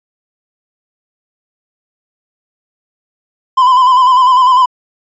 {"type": "tone with vibrato", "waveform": "triangle", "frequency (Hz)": 1018, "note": "C6", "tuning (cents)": -48, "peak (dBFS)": -3, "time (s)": [3.57, 4.66], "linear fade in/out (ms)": 10, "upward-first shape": "square", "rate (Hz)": 10, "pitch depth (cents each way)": 44, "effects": ["resampled to 16000 Hz"]}